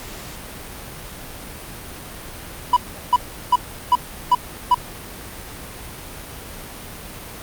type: tone bursts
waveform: triangle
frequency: 985 Hz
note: B5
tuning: 5 cents flat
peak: -8 dBFS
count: 6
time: 2.73-4.746 s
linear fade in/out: 5 ms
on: 36 ms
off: 360 ms
effects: pink hiss -35 dBFS RMS until 7.42 s + Opus 48 kbps